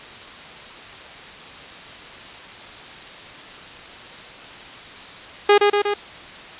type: tone with echo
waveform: sawtooth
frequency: 410 Hz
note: G#4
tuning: 22 cents flat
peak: -6 dBFS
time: 5.49-5.58 s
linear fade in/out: 5 ms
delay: 120 ms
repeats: 3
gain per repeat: -3 dB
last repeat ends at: 5.94 s
effects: white hiss -38 dBFS RMS until 6.59 s + resampled to 8000 Hz